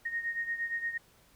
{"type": "beating tone pair", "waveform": "sine", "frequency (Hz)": [1857, 1865.6], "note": ["A#6", "A#6"], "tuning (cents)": [-7, 1], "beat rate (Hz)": 8.6, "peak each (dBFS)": [-33, -38], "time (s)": [0.05, 0.98], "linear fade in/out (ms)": 10, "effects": ["pink hiss -63 dBFS RMS until 1.35 s"]}